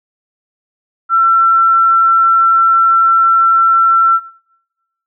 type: tone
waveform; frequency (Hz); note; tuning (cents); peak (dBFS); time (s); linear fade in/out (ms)
sine; 1347; E6; +37; -7; 1.09-4.2; 50
effects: noise-tail reverb RT60 1.0 s tail -22 dB re dry